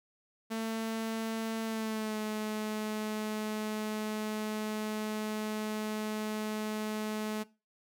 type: tone with pitch glide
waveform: sawtooth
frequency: 223.7 to 214.6 Hz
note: A3 to A3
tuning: +29 to -43 cents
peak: -29 dBFS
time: 0.5-7.44 s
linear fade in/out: 20 ms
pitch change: -72 cents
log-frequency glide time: 1.65-2.17 s
effects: noise-tail reverb RT60 0.3 s tail -20 dB re dry